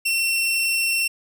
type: tone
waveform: sawtooth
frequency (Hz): 2711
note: E7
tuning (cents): +48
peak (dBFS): -16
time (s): 0.05-1.08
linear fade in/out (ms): 10
effects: none